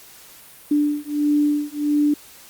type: beating tone pair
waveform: sine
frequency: 293.7 / 295.2 Hz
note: D4 / D4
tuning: 0 / +9 cents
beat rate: 1.5 Hz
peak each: -20 / -20 dBFS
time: 0.71-2.14 s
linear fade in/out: 5 ms
effects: white hiss -45 dBFS RMS until 2.49 s + Opus 48 kbps